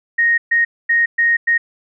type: tone bursts at uneven times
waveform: sine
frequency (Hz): 1864.7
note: A#6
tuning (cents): 0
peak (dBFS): -11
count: 5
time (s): 0.18-0.38 / 0.51-0.65 / 0.89-1.06 / 1.18-1.37 / 1.47-1.58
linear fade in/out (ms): 10
effects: none